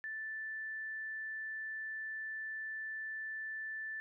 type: tone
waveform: sine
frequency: 1760 Hz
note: A6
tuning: in tune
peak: -39 dBFS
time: 0.04-4 s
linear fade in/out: 0 ms
effects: none